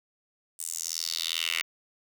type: tone with high-pass filter sweep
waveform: 10% pulse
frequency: 82.41 Hz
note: E2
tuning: in tune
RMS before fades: -32 dBFS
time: 0.59-1.62 s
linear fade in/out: 5 ms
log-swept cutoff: 8800 to 2300 Hz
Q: 3.2
effects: none